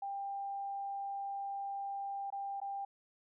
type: tone with dropouts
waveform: sine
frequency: 794 Hz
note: G5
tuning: 22 cents sharp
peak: -37 dBFS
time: 0.02-2.85 s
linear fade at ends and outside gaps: 5 ms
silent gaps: 2.303-2.324 / 2.602-2.615 s
effects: none